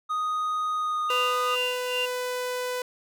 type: tone with pitch glide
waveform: triangle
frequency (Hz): 1244.5 to 1233.1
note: D#6 to D#6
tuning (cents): 0 to -16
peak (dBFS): -23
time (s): 0.09-1.56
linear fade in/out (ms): 20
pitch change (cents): -16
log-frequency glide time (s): 0.75-1.02
type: tone with tremolo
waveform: sine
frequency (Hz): 2786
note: F7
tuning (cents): -5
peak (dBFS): -25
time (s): 1.09-2.06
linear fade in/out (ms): 10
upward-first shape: sine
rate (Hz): 2.4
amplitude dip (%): 90
type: tone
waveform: sawtooth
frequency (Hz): 498.9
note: B4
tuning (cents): +17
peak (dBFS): -24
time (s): 1.1-2.82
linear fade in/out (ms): 2
effects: none